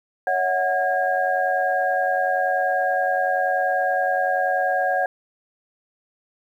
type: tone cluster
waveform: sine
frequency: 557 / 647 / 738 / 1629 Hz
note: C#5 / E5 / F#5 / G#6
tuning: +8 / -32 / -5 / -34 cents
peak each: -25 / -29 / -21 / -25 dBFS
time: 0.27-5.06 s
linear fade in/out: 2 ms
effects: 9-bit